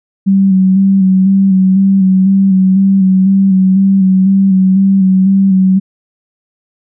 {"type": "tone with vibrato", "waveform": "sine", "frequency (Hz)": 191.4, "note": "G3", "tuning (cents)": -41, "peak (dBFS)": -5, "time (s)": [0.26, 5.8], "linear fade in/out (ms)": 20, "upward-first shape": "square", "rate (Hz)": 2, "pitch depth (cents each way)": 28, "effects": []}